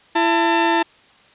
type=tone pair together; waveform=sawtooth; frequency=335.2 / 895 Hz; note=E4 / A5; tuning=+29 / +29 cents; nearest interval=octave + perfect fourth; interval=1700 cents; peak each=-14 / -13 dBFS; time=0.15-0.83 s; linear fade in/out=10 ms; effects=white hiss -51 dBFS RMS until 1.34 s + resampled to 8000 Hz